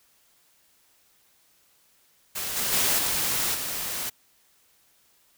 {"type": "noise with level steps", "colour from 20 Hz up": "white", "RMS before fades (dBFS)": [-31, -27, -23, -26, -31], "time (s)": [2.35, 4.1], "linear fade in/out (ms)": 10, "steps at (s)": [2.56, 2.72, 2.98, 3.54], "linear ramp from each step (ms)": 10, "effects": ["white hiss -63 dBFS RMS until 5.37 s"]}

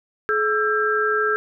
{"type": "tone cluster", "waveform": "sine", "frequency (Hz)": [426.5, 1333, 1601], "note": ["G#4", "E6", "G6"], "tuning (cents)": [46, 19, 36], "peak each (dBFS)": -22, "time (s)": [0.29, 1.36], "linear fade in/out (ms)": 0, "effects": []}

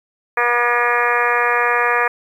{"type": "harmonic tone with a mistuned harmonic", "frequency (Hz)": 240.8, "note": "B3", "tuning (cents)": -44, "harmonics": [2, 3, 4, 5, 6, 7, 8, 9, 10], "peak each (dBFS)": [-22, -24, -22, -20, -27, -20, -23, -26, -26], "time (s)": [0.37, 2.08], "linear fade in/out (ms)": 5, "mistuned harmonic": 8, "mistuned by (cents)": -21, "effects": ["8-bit"]}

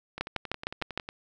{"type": "two click trains", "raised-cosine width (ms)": 0.3, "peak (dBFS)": [-13, -21], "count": [6, 11], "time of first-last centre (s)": [[0.21, 0.976], [0.18, 1.089]], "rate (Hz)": [6.53, 11], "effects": []}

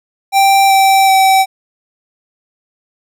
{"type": "tone with pitch steps", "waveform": "square", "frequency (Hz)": [784, 776.3, 768.8], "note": ["G5", "G5", "G5"], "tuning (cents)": [0, -17, -34], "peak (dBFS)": -7, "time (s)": [0.32, 1.46], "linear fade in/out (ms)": 50, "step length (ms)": 380, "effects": []}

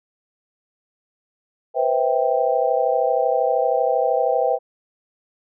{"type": "chord", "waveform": "sine", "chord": "C major seventh", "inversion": "third", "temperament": "just", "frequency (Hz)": [490.5, 523.3, 654.1, 784.9], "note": ["B4", "C5", "E5", "G5"], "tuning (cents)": [-12, 0, -14, 2], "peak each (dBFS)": -22, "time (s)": [1.74, 4.59], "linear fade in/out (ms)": 50, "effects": []}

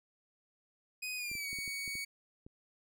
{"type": "tone with pitch glide", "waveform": "sawtooth", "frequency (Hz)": [2500, 2240], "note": ["D#7", "C#7"], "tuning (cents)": [8, 18], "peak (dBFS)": -34, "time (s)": [1.02, 2.05], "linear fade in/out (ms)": 10, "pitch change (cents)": -190, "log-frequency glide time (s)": [1.16, 1.48]}
{"type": "clicks", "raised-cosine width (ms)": 3, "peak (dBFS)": -38, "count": 8, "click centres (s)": [1.315, 1.353, 1.53, 1.587, 1.678, 1.878, 1.954, 2.465]}
{"effects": []}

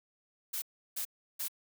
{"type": "noise bursts", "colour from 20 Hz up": "blue", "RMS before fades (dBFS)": -36, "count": 3, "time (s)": [0.53, 1.483], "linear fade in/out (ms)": 10, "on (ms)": 91, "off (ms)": 340, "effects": []}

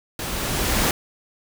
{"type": "noise with level ramp", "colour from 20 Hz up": "pink", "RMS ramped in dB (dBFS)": [-29, -19], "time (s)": [0.19, 0.91], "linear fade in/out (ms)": 2, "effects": []}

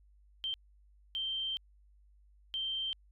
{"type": "tone bursts at uneven times", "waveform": "sine", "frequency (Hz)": 3136, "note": "G7", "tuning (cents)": 0, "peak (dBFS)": -33, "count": 3, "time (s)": [[0.44, 0.54], [1.15, 1.57], [2.54, 2.93]], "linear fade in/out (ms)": 0, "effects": ["added 50 Hz sine -60 dBFS peak until 3.11 s"]}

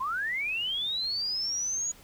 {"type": "linear sweep", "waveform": "sine", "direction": "up", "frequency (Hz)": [993, 6800], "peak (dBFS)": -28, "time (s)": [0, 1.92], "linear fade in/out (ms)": 10, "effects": ["pink hiss -54 dBFS RMS until 2.03 s"]}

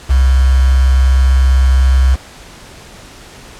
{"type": "tone with quantisation", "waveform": "sine", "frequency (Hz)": 65.41, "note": "C2", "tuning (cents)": 0, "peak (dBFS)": -6, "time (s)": [0.09, 2.16], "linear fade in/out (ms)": 20, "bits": 4, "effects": ["pink hiss -36 dBFS RMS until 3.59 s", "low-pass 9000 Hz 12 dB/octave"]}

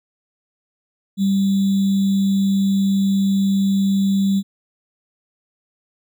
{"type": "tone with sample-and-hold", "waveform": "sine", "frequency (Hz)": 196, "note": "G3", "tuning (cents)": 0, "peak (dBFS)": -14, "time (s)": [1.17, 4.43], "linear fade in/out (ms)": 50, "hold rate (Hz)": 3675, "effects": []}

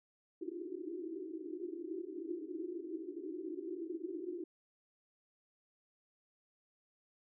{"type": "band-pass noise", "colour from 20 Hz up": "pink", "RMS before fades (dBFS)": -43, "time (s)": [0.41, 4.44], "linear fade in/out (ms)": 5, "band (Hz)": [310, 380], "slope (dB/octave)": 96, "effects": []}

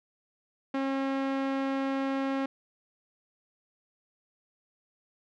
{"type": "tone with low-pass filter", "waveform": "sawtooth", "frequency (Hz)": 270.7, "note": "C#4", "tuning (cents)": -41, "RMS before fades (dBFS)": -30, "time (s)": [0.74, 2.46], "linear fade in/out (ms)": 5, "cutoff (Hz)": 2500, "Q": 0.66, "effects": []}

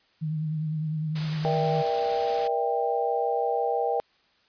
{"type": "tone with vibrato", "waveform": "sine", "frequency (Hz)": 155.56, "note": "D#3", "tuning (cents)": 0, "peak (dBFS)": -26, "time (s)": [0.21, 1.83], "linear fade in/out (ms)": 20, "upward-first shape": "triangle", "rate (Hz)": 9.9, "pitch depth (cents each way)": 47}
{"type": "noise", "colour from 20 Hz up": "white", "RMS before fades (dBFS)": -36, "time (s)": [1.15, 2.48], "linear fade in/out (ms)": 10}
{"type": "chord", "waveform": "sine", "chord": "E half-diminished seventh", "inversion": "second", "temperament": "just", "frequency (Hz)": [474.7, 593.3, 659.3, 791.1], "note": ["Bb4", "D5", "E5", "G5"], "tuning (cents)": [31, 18, 0, 16], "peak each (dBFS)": [-27, -33, -31, -27], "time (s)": [1.45, 4], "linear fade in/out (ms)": 0}
{"effects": ["white hiss -64 dBFS RMS until 4.48 s", "resampled to 11025 Hz"]}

